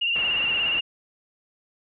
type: tone with vibrato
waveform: sine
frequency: 2794 Hz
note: F7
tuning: in tune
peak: -21 dBFS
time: 0.01-0.81 s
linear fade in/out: 10 ms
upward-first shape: sine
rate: 17 Hz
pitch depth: 47 cents each way
type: low-pass noise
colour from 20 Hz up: white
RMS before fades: -37 dBFS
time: 0.15-0.8 s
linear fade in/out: 10 ms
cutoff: 2900 Hz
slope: 48 dB/octave
effects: none